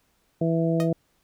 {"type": "harmonic tone", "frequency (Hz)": 164.81, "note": "E3", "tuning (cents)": 0, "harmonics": [1, 2, 3, 4], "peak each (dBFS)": [-23, -26, -28, -29], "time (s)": [0.41, 0.93], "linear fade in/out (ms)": 5}
{"type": "tone with exponential decay", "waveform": "sawtooth", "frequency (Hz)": 622.3, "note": "D#5", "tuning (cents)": 0, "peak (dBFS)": -23, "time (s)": [0.8, 0.91], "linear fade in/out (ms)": 0, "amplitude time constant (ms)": 22}
{"effects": ["pink hiss -68 dBFS RMS until 1.23 s"]}